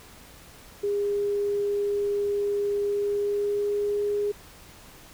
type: tone with pitch glide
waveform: sine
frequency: 407.1 to 411.6 Hz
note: G#4 to G#4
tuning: -35 to -16 cents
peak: -23 dBFS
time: 0.83-4.32 s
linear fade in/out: 10 ms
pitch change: +19 cents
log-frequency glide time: 2.88-4.01 s
effects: pink hiss -49 dBFS RMS until 5.13 s